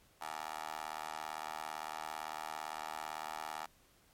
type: tone with high-pass filter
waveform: 15% pulse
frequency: 77.78 Hz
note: D#2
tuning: in tune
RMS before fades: -43 dBFS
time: 0.21-3.66 s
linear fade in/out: 5 ms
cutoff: 900 Hz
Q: 2.9
effects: pink hiss -67 dBFS RMS until 4.13 s + MP3 64 kbps